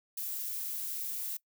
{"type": "noise", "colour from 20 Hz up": "violet", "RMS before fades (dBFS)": -37, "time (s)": [0.17, 1.37], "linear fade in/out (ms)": 5, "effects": ["noise-tail reverb RT60 0.1 s tail -21 dB re dry"]}